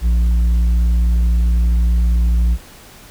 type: tone with tanh clipping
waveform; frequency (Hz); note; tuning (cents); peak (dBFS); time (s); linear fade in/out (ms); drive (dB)
sine; 58.27; A#1; 0; -12; 0.01-2.58; 50; 5
effects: pink hiss -41 dBFS RMS until 3.1 s